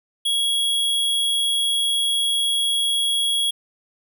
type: tone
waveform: square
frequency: 3322 Hz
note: G#7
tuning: in tune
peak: -19 dBFS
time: 0.25-3.51 s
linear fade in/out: 10 ms
effects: none